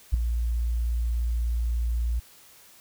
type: tone with ADSR envelope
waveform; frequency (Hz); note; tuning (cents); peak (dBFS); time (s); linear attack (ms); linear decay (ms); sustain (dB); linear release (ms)
sine; 58.27; A#1; 0; -14; 0.12-2.2; 22; 4; -9; 12
effects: white hiss -53 dBFS RMS until 2.8 s